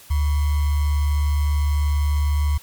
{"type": "tone with sample-and-hold", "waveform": "sine", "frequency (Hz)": 73.42, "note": "D2", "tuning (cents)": 0, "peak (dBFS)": -16, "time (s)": [0.1, 2.58], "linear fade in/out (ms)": 10, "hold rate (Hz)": 1050, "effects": ["white hiss -46 dBFS RMS until 2.62 s", "MP3 96 kbps"]}